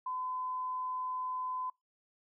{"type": "tone", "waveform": "sine", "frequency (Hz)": 1016, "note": "B5", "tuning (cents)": 49, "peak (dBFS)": -34, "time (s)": [0.06, 1.7], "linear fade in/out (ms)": 5, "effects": ["noise-tail reverb RT60 0.2 s tail -25 dB re dry"]}